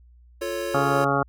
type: chord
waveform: square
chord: F augmented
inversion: none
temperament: equal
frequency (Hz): 349.2 / 440 / 554.4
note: F4 / A4 / C#5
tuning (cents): 0 / 0 / 0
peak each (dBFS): -32 / -34 / -30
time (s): 0.41-1.05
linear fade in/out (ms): 10
type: harmonic tone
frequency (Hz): 139.5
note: C#3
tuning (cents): +11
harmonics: 1 / 2 / 3 / 4 / 5 / 6 / 8 / 9 / 10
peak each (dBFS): -28 / -28 / -28 / -28 / -28 / -28 / -28 / -28 / -28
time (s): 0.74-1.23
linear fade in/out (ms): 5
effects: added 60 Hz sine -49 dBFS peak until 1.28 s